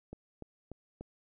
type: click train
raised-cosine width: 2 ms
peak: -30 dBFS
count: 4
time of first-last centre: 0.13-1.01 s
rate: 3.41 Hz
effects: none